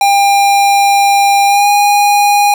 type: tone with pitch glide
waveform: square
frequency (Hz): 800 to 818.2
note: G5 to G#5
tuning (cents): +35 to -26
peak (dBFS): -7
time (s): 0.01-2.54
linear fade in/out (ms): 2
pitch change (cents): +39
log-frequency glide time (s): 1.47-1.68
effects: none